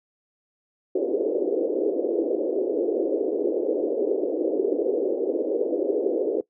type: band-pass noise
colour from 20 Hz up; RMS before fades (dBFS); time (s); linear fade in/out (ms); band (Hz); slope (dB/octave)
white; -24; 0.95-6.41; 5; 310 to 510; 48
effects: noise-tail reverb RT60 0.1 s tail -19 dB re dry